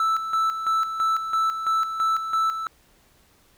triangle tone with tremolo, 1318.5 Hz, E6, in tune, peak -17 dBFS, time 0-2.67 s, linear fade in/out 2 ms, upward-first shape square, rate 3 Hz, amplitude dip 60%, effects pink hiss -59 dBFS RMS until 3.57 s

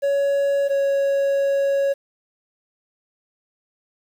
triangle tone pair in turn, 560 / 554.5 Hz, C#5 / C#5, +18 / 0 cents, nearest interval unison, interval 18 cents, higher first, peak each -15 dBFS, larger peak neither, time 0.02-0.69 / 0.69-1.94 s, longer second, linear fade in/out 20 ms, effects 8-bit

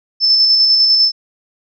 sine tone with tremolo, 5274 Hz, E8, in tune, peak -7 dBFS, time 0.2-1.12 s, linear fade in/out 50 ms, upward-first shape square, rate 10 Hz, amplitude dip 25%, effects none

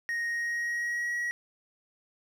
triangle tone with pitch glide, 1868 to 1912.8 Hz, A#6 to A#6, +3 to +44 cents, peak -27 dBFS, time 0.09-1.31 s, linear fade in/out 0 ms, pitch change +41 cents, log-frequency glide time 0.26-1.15 s, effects none

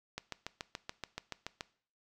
click train, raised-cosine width 0.2 ms, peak -21 dBFS, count 11, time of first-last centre 0.18-1.609 s, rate 7 Hz, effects noise-tail reverb RT60 0.5 s tail -19 dB re dry

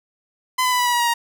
sawtooth tone with pitch steps, 1017 / 1005.3 / 993.8 / 982.4 / 971.1 / 959.9 / 948.9 / 938 Hz, C6 / B5 / B5 / B5 / B5 / B5 / A#5 / A#5, -50 / +30 / +11 / -9 / -29 / -50 / +31 / +11 cents, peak -13 dBFS, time 0.58-1.14 s, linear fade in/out 10 ms, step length 70 ms, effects none

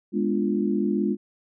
sine chord, G# diminished seventh, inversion none, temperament equal, 207.7 / 246.9 / 293.7 / 349.2 Hz, G#3 / B3 / D4 / F4, 0 / 0 / 0 / 0 cents, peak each -24 / -29 / -28 / -27 dBFS, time 0.12-1.17 s, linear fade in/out 50 ms, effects none

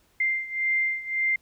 sine beating tone pair, 2093 / 2094.8 Hz, C7 / C7, 0 / +1 cents, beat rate 1.8 Hz, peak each -25 / -28 dBFS, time 0.2-1.36 s, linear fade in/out 5 ms, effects pink hiss -64 dBFS RMS until 1.41 s

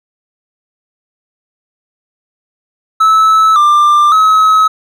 triangle tone with pitch steps, 1304 / 1189 / 1282 Hz, E6 / D6 / E6, -19 / +21 / -49 cents, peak -3 dBFS, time 3-4.68 s, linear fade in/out 10 ms, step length 560 ms, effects none

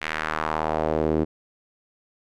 sawtooth tone with band-pass filter sweep, 78.2 Hz, D#2, 9 cents sharp, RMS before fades -25 dBFS, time 0.01-1.25 s, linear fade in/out 20 ms, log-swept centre 2200 to 330 Hz, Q 1.9, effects none

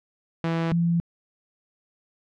sawtooth / sine tone pair in turn, 165.3 / 169.75 Hz, E3 / F3, +5 / -49 cents, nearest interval unison, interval 46 cents, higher second, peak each -19 dBFS, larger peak neither, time 0.44-0.72 / 0.72-1 s, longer neither, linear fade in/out 0 ms, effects low-pass 3000 Hz 12 dB/octave

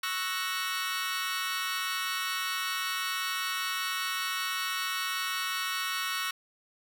20% pulse chord, F# dominant seventh, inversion second, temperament equal, 1108.7 / 1318.5 / 1480 / 1864.7 Hz, C#6 / E6 / F#6 / A#6, 0 / 0 / 0 / 0 cents, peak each -31 dBFS, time 0.03-6.31 s, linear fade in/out 5 ms, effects none

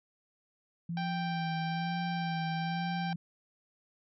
sine tone with vibrato, 168.2 Hz, E3, 35 cents sharp, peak -33 dBFS, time 0.89-3.16 s, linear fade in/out 5 ms, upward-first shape sine, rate 1.1 Hz, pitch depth 53 cents each way
harmonic tone, 785 Hz, G5, 2 cents sharp, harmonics 1 / 2 / 3 / 4 / 5 / 6 / 7, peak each -36 / -42 / -46 / -48 / -50 / -52 / -53 dBFS, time 0.97-3.13 s, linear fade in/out 2 ms
effects none

